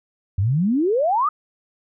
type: exponential sweep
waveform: sine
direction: up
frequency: 89 to 1280 Hz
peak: -16 dBFS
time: 0.38-1.29 s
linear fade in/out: 5 ms
effects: none